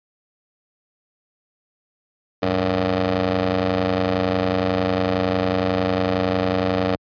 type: ring-modulated tone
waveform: 15% pulse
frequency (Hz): 91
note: F#2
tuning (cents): -28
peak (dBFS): -9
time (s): 2.42-6.96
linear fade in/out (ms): 10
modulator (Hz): 377
effects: high-pass 60 Hz 12 dB/octave + resampled to 11025 Hz